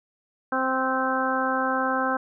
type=harmonic tone with a mistuned harmonic; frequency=261.6 Hz; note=C4; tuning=in tune; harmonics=1 / 2 / 3 / 4 / 5 / 6; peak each=-29 / -29 / -29 / -29 / -29 / -29 dBFS; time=0.52-2.17 s; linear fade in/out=5 ms; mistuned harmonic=6; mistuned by=-21 cents; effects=none